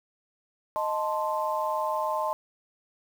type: chord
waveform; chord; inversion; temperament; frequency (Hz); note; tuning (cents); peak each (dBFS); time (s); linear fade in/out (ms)
sine; A diminished; second; equal; 622.3 / 880 / 1046.5; Eb5 / A5 / C6; 0 / 0 / 0; -30; 0.76-2.33; 0
effects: 8-bit